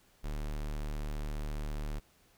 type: tone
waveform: square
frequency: 37.36 Hz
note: D1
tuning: 30 cents sharp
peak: -35 dBFS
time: 0.23-2 s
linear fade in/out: 20 ms
effects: pink hiss -66 dBFS RMS until 2.37 s